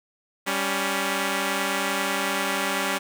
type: tone pair together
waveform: 5% pulse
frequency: 196.5 / 279.6 Hz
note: G3 / C#4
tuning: +4 / +15 cents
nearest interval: tritone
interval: 611 cents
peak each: -15 dBFS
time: 0.46-2.99 s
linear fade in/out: 20 ms
effects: none